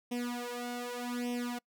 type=tone with flanger; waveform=sawtooth; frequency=243.2 Hz; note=B3; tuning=26 cents flat; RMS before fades=-37 dBFS; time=0.11-1.59 s; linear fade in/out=10 ms; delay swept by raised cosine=0.34 to 2.74 ms; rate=0.84 Hz; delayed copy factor=+0.95; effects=noise-tail reverb RT60 0.1 s tail -26 dB re dry